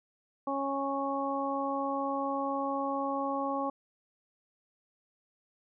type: harmonic tone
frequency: 275.8 Hz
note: C#4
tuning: 9 cents flat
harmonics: 1 / 2 / 3 / 4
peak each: -35 / -35 / -35 / -35 dBFS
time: 0.47-3.7 s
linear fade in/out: 5 ms
effects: none